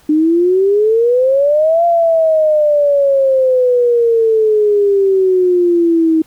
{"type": "exponential two-way sweep", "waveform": "sine", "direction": "up then down", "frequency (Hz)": [300, 690, 316.6], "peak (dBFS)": -8, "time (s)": [0.09, 6.22], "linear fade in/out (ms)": 5, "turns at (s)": 1.85, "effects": ["pink hiss -49 dBFS RMS until 6.26 s"]}